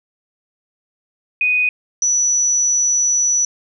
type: tone pair in turn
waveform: sine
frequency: 2489 / 5920 Hz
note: D#7 / F#8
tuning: 0 / 0 cents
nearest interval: octave + minor third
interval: 1500 cents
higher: second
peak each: -13 / -13 dBFS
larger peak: neither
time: 1.41-1.69 / 2.02-3.45 s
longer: second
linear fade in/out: 2 ms
effects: none